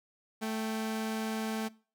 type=tone pair together; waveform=sawtooth; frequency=220 / 779.5 Hz; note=A3 / G5; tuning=0 / -10 cents; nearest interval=octave + minor seventh; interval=2190 cents; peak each=-29 / -38 dBFS; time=0.41-1.69 s; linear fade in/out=20 ms; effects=noise-tail reverb RT60 0.4 s tail -22 dB re dry